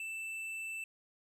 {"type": "tone with tanh clipping", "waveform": "sine", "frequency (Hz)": 2654, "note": "E7", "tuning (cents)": 11, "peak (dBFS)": -40, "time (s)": [0, 0.84], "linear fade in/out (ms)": 2, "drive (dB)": 9, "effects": []}